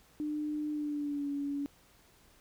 sine tone with pitch glide, 300.5 to 283.8 Hz, D4 to C#4, +40 to +41 cents, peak -32 dBFS, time 0.2-1.66 s, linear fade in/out 0 ms, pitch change -99 cents, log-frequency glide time 0.71-1.29 s, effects pink hiss -63 dBFS RMS until 2.4 s

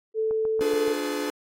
sine tone with pitch glide, 440 to 443.6 Hz, A4 to A4, 0 to +14 cents, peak -22 dBFS, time 0.14-0.96 s, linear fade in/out 50 ms, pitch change +14 cents, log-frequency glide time 0.48-0.82 s
click train, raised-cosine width 1 ms, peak -25 dBFS, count 5, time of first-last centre 0.31-0.879 s, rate 7.03 Hz
45% pulse chord, D diminished seventh, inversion none, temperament just, 293.7 / 352.4 / 422.9 / 507.5 Hz, D4 / F4 / Ab4 / Cb5, 0 / +16 / +31 / +47 cents, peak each -30 / -36 / -31 / -34 dBFS, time 0.61-1.3 s, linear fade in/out 0 ms
effects AAC 48 kbps

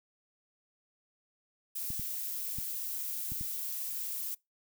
violet noise, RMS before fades -37 dBFS, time 1.75-4.35 s, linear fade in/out 10 ms
clicks, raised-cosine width 5 ms, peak -29 dBFS, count 5, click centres 1.904 / 1.996 / 2.586 / 3.32 / 3.411 s
effects noise-tail reverb RT60 0.2 s tail -24 dB re dry

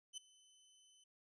20% pulse tone with ADSR envelope, 3034 Hz, F#7, 43 cents sharp, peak -38 dBFS, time 0.13-1.04 s, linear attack 44 ms, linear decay 8 ms, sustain -23 dB, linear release 5 ms, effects resampled to 22050 Hz

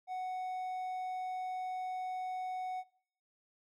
triangle tone, 741 Hz, F#5, 2 cents sharp, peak -34 dBFS, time 0.07-2.84 s, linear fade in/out 50 ms, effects noise-tail reverb RT60 0.6 s tail -21 dB re dry

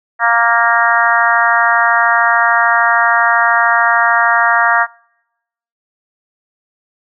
harmonic tone, 233.1 Hz, A#3, in tune, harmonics 3 / 4 / 5 / 6 / 7 / 8, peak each -16 / -16 / -16 / -16 / -16 / -16 dBFS, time 0.19-4.87 s, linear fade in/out 50 ms, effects noise-tail reverb RT60 0.9 s tail -26 dB re dry

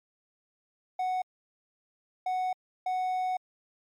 triangle tone bursts at uneven times, 740 Hz, F#5, in tune, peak -25 dBFS, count 3, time 0.99-1.22 / 2.26-2.53 / 2.86-3.37 s, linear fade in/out 5 ms, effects MP3 96 kbps

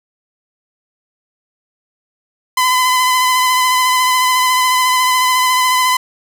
sawtooth tone with vibrato, 1014 Hz, B5, 45 cents sharp, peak -7 dBFS, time 2.57-5.97 s, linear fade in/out 5 ms, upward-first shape sine, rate 14 Hz, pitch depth 21 cents each way, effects none

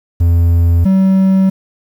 triangle tone pair in turn, 85 / 190.82 Hz, F2 / G3, -46 / -46 cents, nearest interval octave + major second, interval 1400 cents, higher second, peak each -5 dBFS, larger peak neither, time 0.2-0.85 / 0.85-1.5 s, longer neither, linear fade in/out 10 ms, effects 7-bit

